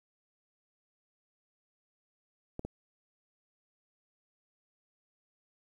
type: clicks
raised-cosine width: 2 ms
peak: -24 dBFS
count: 2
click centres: 2.594 / 2.65 s
effects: 10-bit